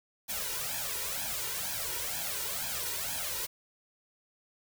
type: noise with flanger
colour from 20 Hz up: white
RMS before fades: -35 dBFS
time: 0.28-3.47 s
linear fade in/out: 20 ms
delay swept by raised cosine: 1.2 to 2.13 ms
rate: 2.1 Hz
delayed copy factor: +0.9
effects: none